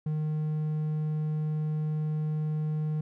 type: tone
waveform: triangle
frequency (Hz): 153.7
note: D#3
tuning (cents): -21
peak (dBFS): -25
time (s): 0.06-3.01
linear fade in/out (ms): 5
effects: none